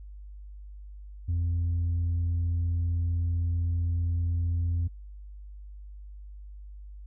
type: tone with tanh clipping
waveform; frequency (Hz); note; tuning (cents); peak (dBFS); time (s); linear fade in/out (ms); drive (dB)
sine; 85.5; F2; -36; -25; 1.28-4.88; 10; 1
effects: added 50 Hz sine -41 dBFS peak until 7.06 s